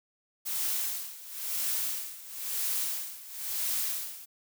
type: noise with tremolo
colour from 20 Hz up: blue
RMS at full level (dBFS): -30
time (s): 0.45-4.26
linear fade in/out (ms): 20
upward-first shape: sine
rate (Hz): 0.99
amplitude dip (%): 85
effects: none